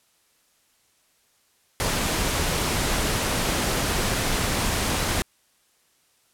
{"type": "noise", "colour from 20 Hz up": "pink", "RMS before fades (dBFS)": -24, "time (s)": [1.8, 5.22], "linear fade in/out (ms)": 0, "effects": ["white hiss -64 dBFS RMS until 6.33 s", "low-pass 12000 Hz 12 dB/octave"]}